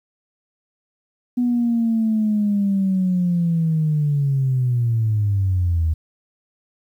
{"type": "linear sweep", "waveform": "sine", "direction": "down", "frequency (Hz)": [246.9, 77.78], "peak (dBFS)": -15, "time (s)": [1.37, 5.94], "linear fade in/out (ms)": 10, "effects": ["tanh soft clip ceiling -11 dBFS", "9-bit"]}